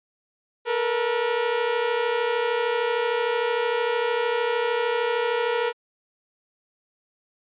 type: tone pair together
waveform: sawtooth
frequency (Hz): 446.1 / 479.3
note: A4 / A#4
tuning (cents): +24 / +48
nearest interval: minor second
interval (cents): 124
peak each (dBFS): -23 / -19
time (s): 0.65-5.73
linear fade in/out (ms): 50
effects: resampled to 8000 Hz